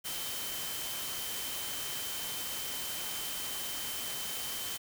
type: tone in noise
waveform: sine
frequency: 3088 Hz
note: G7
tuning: 27 cents flat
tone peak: -43 dBFS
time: 0.04-4.78 s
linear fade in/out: 20 ms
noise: white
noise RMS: -38 dBFS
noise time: 0.04-4.78 s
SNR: -8 dB
effects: none